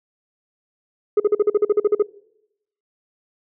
sine tone bursts, 416.8 Hz, G#4, 6 cents sharp, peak -9 dBFS, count 12, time 1.17-2.025 s, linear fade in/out 5 ms, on 30 ms, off 45 ms, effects noise-tail reverb RT60 0.8 s tail -22 dB re dry + tanh soft clip ceiling -11 dBFS

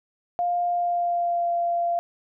sine tone with pitch glide, 703 to 689.7 Hz, F5 to F5, +11 to -22 cents, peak -21 dBFS, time 0.39-1.99 s, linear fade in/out 0 ms, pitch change -33 cents, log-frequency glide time 0.67-1.51 s, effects none

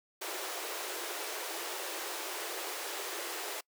pink high-pass noise, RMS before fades -39 dBFS, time 0.21-3.61 s, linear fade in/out 10 ms, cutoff 330 Hz, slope 96 dB/octave, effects noise-tail reverb RT60 0.1 s tail -25 dB re dry

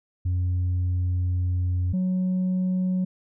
sine tone pair in turn, 90 / 184.42 Hz, F#2 / F#3, -47 / -5 cents, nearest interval octave, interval 1242 cents, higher second, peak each -19 dBFS, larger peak neither, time 0.25-1.93 / 1.93-3.05 s, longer first, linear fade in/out 10 ms, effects tanh soft clip ceiling -20 dBFS

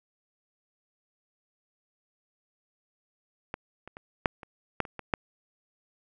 clicks, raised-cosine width 0.5 ms, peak -18 / -28 / -27 / -7 / -28 / -9 / -27 / -22 / -9 dBFS, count 9, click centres 3.541 / 3.876 / 3.969 / 4.258 / 4.432 / 4.803 / 4.852 / 4.993 / 5.138 s, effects none

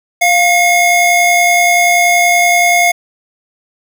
square tone pair together, 698.5 / 2166 Hz, F5 / C#7, 0 / -41 cents, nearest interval octave + minor sixth, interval 1959 cents, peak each -11 dBFS, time 0.21-2.92 s, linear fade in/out 10 ms, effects none

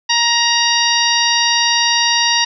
harmonic tone, 940 Hz, A#5, 14 cents sharp, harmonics 1 / 2 / 3 / 4 / 5 / 6, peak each -19 / -19 / -19 / -19 / -19 / -19 dBFS, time 0.09-2.45 s, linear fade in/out 10 ms, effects none

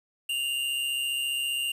square tone pair together, 2794 / 2929 Hz, F7 / F#7, 0 / -18 cents, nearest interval minor second, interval 82 cents, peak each -28 / -37 dBFS, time 0.29-1.72 s, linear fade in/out 5 ms, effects resampled to 32000 Hz + 9-bit

